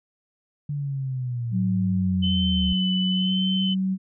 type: linear sweep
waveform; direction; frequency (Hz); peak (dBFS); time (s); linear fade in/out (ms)
sine; down; 147 to 69.3; -25; 0.69-2.73; 5
type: tone with pitch glide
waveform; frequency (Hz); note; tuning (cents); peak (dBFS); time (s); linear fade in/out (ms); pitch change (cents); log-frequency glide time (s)
sine; 185.9 to 189.37; F#3 to F#3; +8 to +40; -21; 1.51-3.98; 50; +32; 3.21-3.69
type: tone with vibrato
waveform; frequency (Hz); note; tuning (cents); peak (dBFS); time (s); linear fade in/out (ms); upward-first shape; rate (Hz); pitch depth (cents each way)
sine; 3033; F#7; +42; -25; 2.22-3.75; 20; sine; 1; 24
effects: none